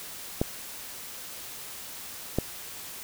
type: clicks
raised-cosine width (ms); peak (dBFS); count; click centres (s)
2; -10; 2; 0.415 / 2.386
effects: white hiss -41 dBFS RMS until 3.03 s